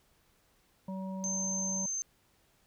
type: harmonic tone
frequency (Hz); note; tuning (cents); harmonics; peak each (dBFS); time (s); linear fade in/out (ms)
190; F#3; +46; 1 / 3 / 5; -36 / -45 / -47; 0.88-1.86; 5
type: tone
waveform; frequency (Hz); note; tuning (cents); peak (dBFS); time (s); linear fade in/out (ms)
sine; 6272; G8; 0; -32; 1.24-2.02; 0
effects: pink hiss -69 dBFS RMS until 2.66 s